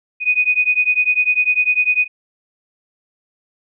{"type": "beating tone pair", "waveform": "sine", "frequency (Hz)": [2483, 2493], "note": ["D#7", "D#7"], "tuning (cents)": [-4, 3], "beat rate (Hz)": 10, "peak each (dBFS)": -16, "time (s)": [0.2, 2.08], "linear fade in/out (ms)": 50, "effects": []}